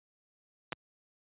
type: clicks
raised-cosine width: 0.3 ms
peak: -19 dBFS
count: 2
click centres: 0.723 / 0.729 s
effects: high-pass 80 Hz 12 dB/octave + resampled to 8000 Hz